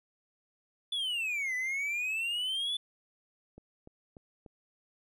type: exponential two-way sweep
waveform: triangle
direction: down then up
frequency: 3491 to 1984 to 3491 Hz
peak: -29 dBFS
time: 0.92-2.77 s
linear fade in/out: 5 ms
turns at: 1.55 s
type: click train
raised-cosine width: 2 ms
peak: -36 dBFS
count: 4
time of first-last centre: 3.58-4.462 s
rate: 3.4 Hz
effects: none